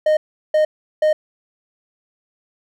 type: tone bursts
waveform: triangle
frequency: 616 Hz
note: D#5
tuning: 17 cents flat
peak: -10 dBFS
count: 3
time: 0.06-1.13 s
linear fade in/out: 5 ms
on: 110 ms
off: 370 ms
effects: none